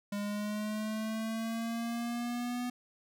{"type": "linear sweep", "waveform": "square", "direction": "up", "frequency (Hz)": [203.1, 246.9], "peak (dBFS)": -34, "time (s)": [0.12, 2.7], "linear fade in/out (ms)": 5, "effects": []}